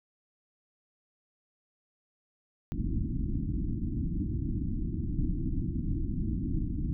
pink low-pass noise, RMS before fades -31 dBFS, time 2.72-6.93 s, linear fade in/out 0 ms, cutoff 330 Hz, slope 96 dB/octave, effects none

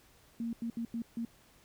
sine tone bursts at uneven times, 231.5 Hz, A#3, 12 cents flat, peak -33 dBFS, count 5, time 0.4-0.53 / 0.62-0.7 / 0.77-0.85 / 0.94-1.02 / 1.17-1.25 s, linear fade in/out 2 ms, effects pink hiss -63 dBFS RMS until 1.64 s

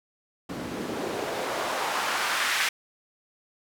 white noise with band-pass filter sweep, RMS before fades -29 dBFS, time 0.49-2.69 s, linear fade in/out 5 ms, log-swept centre 210 to 2000 Hz, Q 1.2, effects none

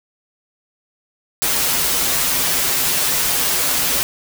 white noise with comb filter, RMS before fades -18 dBFS, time 1.42-4.03 s, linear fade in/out 0 ms, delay 9.3 ms, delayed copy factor -0.9, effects none

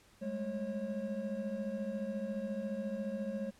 triangle tone cluster, 200.4 / 214.7 / 544 Hz, G3 / A3 / C#5, +38 / -42 / -33 cents, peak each -39 / -37 / -38 dBFS, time 0.21-3.51 s, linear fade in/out 20 ms, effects pink hiss -64 dBFS RMS until 3.59 s + low-pass 11000 Hz 12 dB/octave

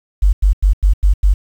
sine tone bursts, 48.53 Hz, G1, 17 cents flat, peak -7 dBFS, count 6, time 0.22-1.34 s, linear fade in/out 10 ms, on 110 ms, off 92 ms, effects 7-bit

